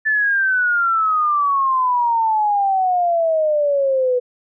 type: exponential sweep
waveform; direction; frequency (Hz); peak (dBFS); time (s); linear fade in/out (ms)
sine; down; 1760 to 490.8; -14; 0.05-4.2; 20
effects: none